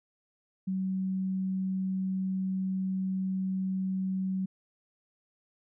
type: tone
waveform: sine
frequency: 189 Hz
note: F#3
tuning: 37 cents sharp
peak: -28 dBFS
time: 0.67-4.46 s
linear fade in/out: 10 ms
effects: none